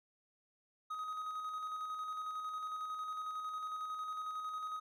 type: tone with tremolo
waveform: triangle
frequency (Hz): 1257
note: D#6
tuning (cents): +17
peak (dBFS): -36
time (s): 0.9-4.8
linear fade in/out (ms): 10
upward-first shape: square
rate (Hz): 11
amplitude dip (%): 30
effects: none